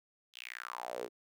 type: tone with high-pass filter sweep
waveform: sawtooth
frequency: 60.8 Hz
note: B1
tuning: 26 cents flat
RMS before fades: -43 dBFS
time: 0.33-1.09 s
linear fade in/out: 50 ms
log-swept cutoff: 3400 to 370 Hz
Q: 5.2
effects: none